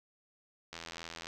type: click train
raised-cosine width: 0.2 ms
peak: -25 dBFS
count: 46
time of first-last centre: 0.73-1.27 s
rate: 83.4 Hz
effects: none